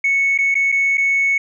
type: tone with dropouts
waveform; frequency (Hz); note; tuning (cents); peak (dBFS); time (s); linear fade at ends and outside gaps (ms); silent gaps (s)
sine; 2211; C#7; -5; -12; 0.04-1.38; 5; 0.378-0.386 / 0.544-0.552 / 0.719-0.723 / 0.973-0.979
effects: tanh soft clip ceiling -10 dBFS